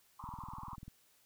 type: band-pass noise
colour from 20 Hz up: pink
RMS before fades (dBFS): -48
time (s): 0.19-0.76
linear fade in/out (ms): 10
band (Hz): 870 to 1200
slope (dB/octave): 96
type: click train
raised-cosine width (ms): 5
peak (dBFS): -36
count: 14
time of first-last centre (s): 0.24-0.88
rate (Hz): 20.3
effects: white hiss -69 dBFS RMS until 1.25 s